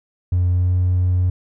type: tone with pitch glide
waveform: triangle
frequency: 89.5 to 90.64 Hz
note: F2 to F#2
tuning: +43 to -35 cents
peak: -11 dBFS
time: 0.32-1.3 s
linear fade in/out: 5 ms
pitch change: +22 cents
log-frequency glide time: 0.49-0.7 s
effects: tanh soft clip ceiling -10 dBFS

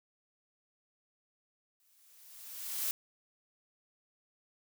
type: noise with exponential growth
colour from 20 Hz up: blue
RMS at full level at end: -32 dBFS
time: 1.8-2.91 s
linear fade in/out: 0 ms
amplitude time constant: 240 ms
effects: none

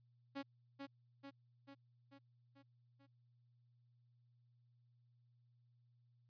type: tone with echo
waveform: sawtooth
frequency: 277.2 Hz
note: C#4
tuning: in tune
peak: -39 dBFS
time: 0.35-0.43 s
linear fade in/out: 20 ms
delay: 440 ms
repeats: 6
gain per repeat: -4 dB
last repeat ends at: 3.07 s
effects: added 120 Hz sine -70 dBFS peak until 6.29 s + resampled to 11025 Hz

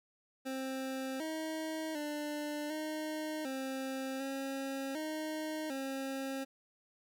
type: tone with pitch steps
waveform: 25% pulse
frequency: 264.2 / 316.4 / 296.7 / 309.5 / 265.4 / 270.9 / 310.8 / 269.1 Hz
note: C4 / D#4 / D4 / D#4 / C4 / C#4 / D#4 / C4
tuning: +17 / +29 / +18 / -9 / +25 / -40 / -2 / +49 cents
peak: -33 dBFS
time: 0.45-6.45 s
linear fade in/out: 20 ms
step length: 750 ms
effects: none

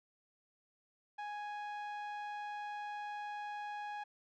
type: tone with low-pass filter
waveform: sawtooth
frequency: 830.6 Hz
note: G#5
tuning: in tune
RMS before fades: -43 dBFS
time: 1.18-4.04 s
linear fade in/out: 10 ms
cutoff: 2200 Hz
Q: 0.62
effects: none

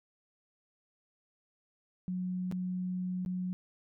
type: tone with dropouts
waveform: sine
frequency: 182.5 Hz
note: F#3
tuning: 24 cents flat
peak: -32 dBFS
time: 2.08-3.53 s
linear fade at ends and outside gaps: 0 ms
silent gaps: 2.514-2.523 / 3.25-3.261 s
effects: none

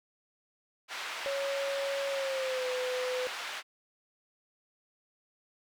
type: band-pass noise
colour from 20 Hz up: white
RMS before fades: -39 dBFS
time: 0.88-3.63 s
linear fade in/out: 50 ms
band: 770 to 2900 Hz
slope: 12 dB/octave
type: tone with pitch glide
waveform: sine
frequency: 554.4 to 505.5 Hz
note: C#5 to B4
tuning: 0 to +40 cents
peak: -31 dBFS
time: 1.26-3.27 s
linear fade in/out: 0 ms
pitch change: -160 cents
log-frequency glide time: 2.1-2.67 s
effects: none

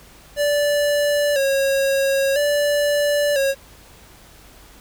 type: tone with vibrato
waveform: square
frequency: 564 Hz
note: C#5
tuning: 30 cents sharp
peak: -17 dBFS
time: 0.36-3.55 s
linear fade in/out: 50 ms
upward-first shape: square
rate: 0.5 Hz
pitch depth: 56 cents each way
effects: added 50 Hz sine -51 dBFS peak until 4.8 s + pink hiss -47 dBFS RMS until 4.8 s

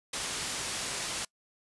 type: low-pass noise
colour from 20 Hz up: white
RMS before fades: -35 dBFS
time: 0.13-1.25 s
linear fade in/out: 5 ms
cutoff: 9100 Hz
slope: 12 dB/octave
effects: noise-tail reverb RT60 0.1 s tail -25 dB re dry + resampled to 24000 Hz

